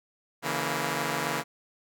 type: chord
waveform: 5% pulse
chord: A# diminished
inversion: first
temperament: equal with one note detuned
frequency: 141.26 / 164.81 / 233.1 Hz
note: C#3 / E3 / A#3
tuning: +33 / 0 / 0 cents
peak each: -21 dBFS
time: 0.42-1.44 s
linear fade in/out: 50 ms
effects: none